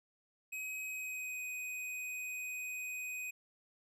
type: tone with pitch glide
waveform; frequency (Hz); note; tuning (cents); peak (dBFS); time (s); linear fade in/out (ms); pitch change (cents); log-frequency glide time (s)
square; 2534 to 2502; D#7 to D#7; +31 to +9; -40; 0.52-3.31; 10; -22; 0.84-1.43
effects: none